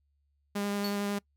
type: tone with vibrato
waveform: sawtooth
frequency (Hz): 202.7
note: G#3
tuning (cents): -42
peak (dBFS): -26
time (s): 0.55-1.19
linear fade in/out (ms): 10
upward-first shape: sine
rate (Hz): 11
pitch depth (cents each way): 10
type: tone with exponential decay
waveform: square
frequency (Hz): 4435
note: C#8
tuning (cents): 0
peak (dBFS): -33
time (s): 0.84-1.04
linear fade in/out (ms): 5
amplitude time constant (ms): 43
effects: noise-tail reverb RT60 0.1 s tail -24 dB re dry + added 71 Hz sine -70 dBFS peak until 1.36 s